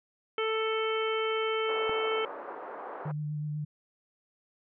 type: harmonic tone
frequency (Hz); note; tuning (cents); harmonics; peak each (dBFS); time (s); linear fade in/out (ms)
441.4; A4; +5; 1 / 2 / 3 / 4 / 5 / 6 / 7; -29 / -41 / -34 / -47 / -37 / -45 / -38; 0.38-2.25; 2
type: band-pass noise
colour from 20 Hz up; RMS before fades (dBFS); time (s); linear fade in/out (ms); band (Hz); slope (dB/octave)
pink; -41; 1.68-3.12; 10; 410 to 1300; 24
type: click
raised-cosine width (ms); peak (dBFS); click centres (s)
1; -22; 1.895
type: tone with vibrato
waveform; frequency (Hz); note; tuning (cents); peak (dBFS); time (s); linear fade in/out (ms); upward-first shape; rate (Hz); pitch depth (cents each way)
sine; 150; D3; +37; -31; 3.05-3.65; 10; sine; 8.1; 18
effects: none